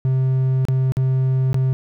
triangle tone with dropouts, 131 Hz, C3, 2 cents sharp, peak -13 dBFS, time 0.05-1.73 s, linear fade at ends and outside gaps 0 ms, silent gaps 0.652-0.685 / 0.921-0.969 / 1.53-1.544 s, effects none

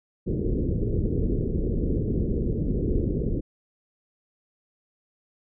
pink low-pass noise, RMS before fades -25 dBFS, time 0.26-3.41 s, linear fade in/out 20 ms, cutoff 460 Hz, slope 48 dB/octave, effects none

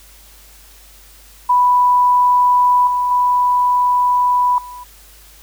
sine tone with level steps, 987.8 Hz, B5, in tune, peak -9 / -14 / -11 / -30 dBFS, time 1.49-4.84 s, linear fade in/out 10 ms, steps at 2.87 / 3.11 / 4.58 s, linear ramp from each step 2 ms, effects added 50 Hz sine -45 dBFS peak until 5.42 s + white hiss -45 dBFS RMS until 5.42 s

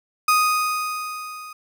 35% pulse tone with level ramp, 1244.5 Hz, D#6, in tune, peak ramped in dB -12 to -34 dBFS, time 0.28-1.53 s, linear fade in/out 5 ms, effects none

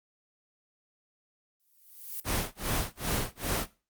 violet noise with exponential growth, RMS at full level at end -34 dBFS, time 1.6-2.2 s, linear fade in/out 1 ms, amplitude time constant 130 ms
pink noise with tremolo, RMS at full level -28 dBFS, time 2.24-3.67 s, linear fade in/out 50 ms, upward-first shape sine, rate 2.5 Hz, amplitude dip 100%
effects noise-tail reverb RT60 0.3 s tail -17 dB re dry + Opus 24 kbps

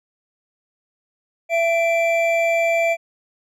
triangle tone pair together, 669.8 / 2348 Hz, E5 / D7, +27 / -1 cents, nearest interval octave + minor seventh, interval 2172 cents, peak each -15 / -20 dBFS, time 1.49-2.97 s, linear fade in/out 50 ms, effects none

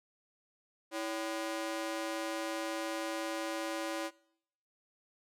sawtooth ring-modulated tone, 445.7 Hz, A4, 22 cents sharp, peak -28 dBFS, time 0.91-4.11 s, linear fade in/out 50 ms, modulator 119 Hz, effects noise-tail reverb RT60 0.7 s tail -22 dB re dry + low-pass 12000 Hz 12 dB/octave

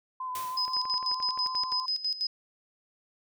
sine tone with vibrato, 1019 Hz, C6, 46 cents flat, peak -32 dBFS, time 0.2-1.86 s, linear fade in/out 5 ms, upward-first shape sine, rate 6.3 Hz, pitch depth 24 cents each way
white noise with exponential decay, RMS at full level -38 dBFS, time 0.35-0.95 s, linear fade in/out 2 ms, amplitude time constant 130 ms
sine tone with tremolo, 5040 Hz, D#8, 21 cents sharp, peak -26 dBFS, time 0.57-2.27 s, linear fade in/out 5 ms, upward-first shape square, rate 6.1 Hz, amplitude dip 75%
click train, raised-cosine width 0.5 ms, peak -30 dBFS, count 13, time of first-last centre 0.68-1.723 s, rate 11.5 Hz
effects none

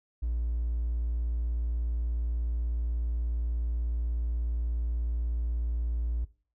triangle tone with hard clipping, 58.27 Hz, A#1, in tune, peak -28 dBFS, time 0.22-6.25 s, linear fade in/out 10 ms, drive 4 dB, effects noise-tail reverb RT60 0.4 s tail -19 dB re dry

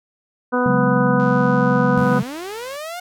harmonic tone, 248.2 Hz, B3, 9 cents sharp, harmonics 1 / 2 / 3 / 4 / 5 / 6, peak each -20 / -20 / -27 / -24 / -25 / -25 dBFS, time 0.52-2.2 s, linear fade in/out 20 ms
sine chord, C# suspended fourth, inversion none, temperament equal, 138.59 / 185 / 207.7 Hz, C#3 / F#3 / G#3, 0 / 0 / 0 cents, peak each -21 / -21 / -22 dBFS, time 0.66-2.23 s, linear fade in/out 2 ms
click train, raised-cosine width 0.2 ms, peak -25 dBFS, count 154, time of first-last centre 1.2-2.761 s, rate 98 Hz
sawtooth linear sweep, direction up, 65.6 to 727 Hz, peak -24 dBFS, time 1.97-3 s, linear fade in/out 5 ms
effects none

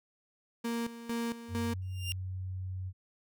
35% pulse tone with tremolo, 233.1 Hz, A#3, in tune, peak -30 dBFS, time 0.64-1.74 s, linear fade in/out 10 ms, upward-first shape square, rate 2.2 Hz, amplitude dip 75%
sine tone, 93.1 Hz, F#2, 11 cents sharp, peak -35 dBFS, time 1.48-2.93 s, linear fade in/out 50 ms
sawtooth tone with exponential growth, 2794 Hz, F7, in tune, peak -28 dBFS, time 1.82-2.12 s, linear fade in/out 0 ms, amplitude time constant 64 ms
effects none

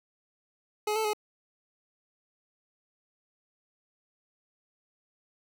25% pulse tone with pitch steps, 422.5 / 439.1 / 422.7 Hz, G#4 / A4 / G#4, +30 / -4 / +31 cents, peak -23 dBFS, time 0.87-1.134 s, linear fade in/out 5 ms, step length 88 ms, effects none

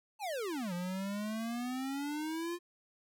square exponential two-way sweep, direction down then up, 902 to 173.6 to 353.5 Hz, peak -36 dBFS, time 0.19-2.59 s, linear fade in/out 50 ms, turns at 0.73 s, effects none

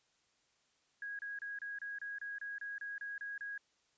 sine tone bursts, 1648 Hz, G#6, 14 cents flat, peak -40 dBFS, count 13, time 1.02-3.578 s, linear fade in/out 2 ms, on 170 ms, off 29 ms, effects white hiss -75 dBFS RMS until 3.97 s + resampled to 16000 Hz

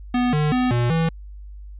square tone with pitch steps, 246.8 / 150.6 / 251.7 / 120.3 / 163.8 Hz, B3 / D3 / B3 / B2 / E3, -1 / +44 / +33 / -45 / -11 cents, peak -18 dBFS, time 0.14-1.09 s, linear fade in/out 5 ms, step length 190 ms, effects added 50 Hz sine -35 dBFS peak until 1.79 s + resampled to 8000 Hz

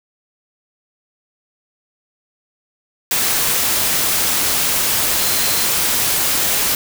sine tone in noise, 4112 Hz, C8, 31 cents flat, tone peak -27 dBFS, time 5.19-5.65 s, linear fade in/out 2 ms, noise white, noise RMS -17 dBFS, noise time 3.11-6.75 s, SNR -13 dB, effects none

